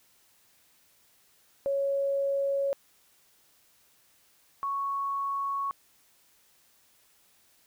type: tone pair in turn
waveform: sine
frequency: 554.4 / 1108.8 Hz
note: C#5 / C#6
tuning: 0 / 0 cents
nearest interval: octave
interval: 1200 cents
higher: second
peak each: -25 / -28 dBFS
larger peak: first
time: 1.66-2.73 / 4.63-5.71 s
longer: second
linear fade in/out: 0 ms
effects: white hiss -64 dBFS RMS until 7.66 s